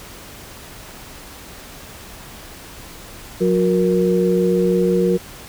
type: tone cluster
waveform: sine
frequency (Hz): 181.6 / 363.7 / 469.7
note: F#3 / F#4 / A#4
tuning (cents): -32 / -30 / +13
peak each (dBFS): -18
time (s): 3.4-5.18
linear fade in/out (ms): 20
effects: pink hiss -38 dBFS RMS until 5.48 s